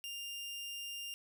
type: tone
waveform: sawtooth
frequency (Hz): 2800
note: F7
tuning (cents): +4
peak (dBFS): -38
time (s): 0.04-1.14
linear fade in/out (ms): 0
effects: none